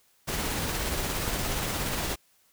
pink noise with tremolo, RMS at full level -29 dBFS, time 0.27-2.16 s, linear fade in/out 20 ms, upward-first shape sine, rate 17 Hz, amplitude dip 25%, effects white hiss -65 dBFS RMS until 2.52 s

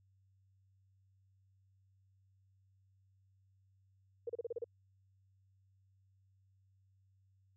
sine tone bursts, 470.7 Hz, A#4, 17 cents sharp, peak -36 dBFS, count 7, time 4.27-4.643 s, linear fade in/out 5 ms, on 25 ms, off 33 ms, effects added 96 Hz sine -68 dBFS peak until 7.56 s

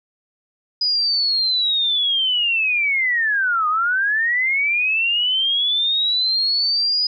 sine linear two-way sweep, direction down then up, 4978 to 1213 to 4978 Hz, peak -16 dBFS, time 0.81-7.07 s, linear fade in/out 5 ms, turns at 3.68 s, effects none

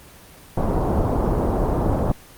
pink low-pass noise, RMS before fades -20 dBFS, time 0.57-2.12 s, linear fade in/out 5 ms, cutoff 970 Hz, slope 24 dB/octave, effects pink hiss -45 dBFS RMS until 2.37 s + Opus 24 kbps

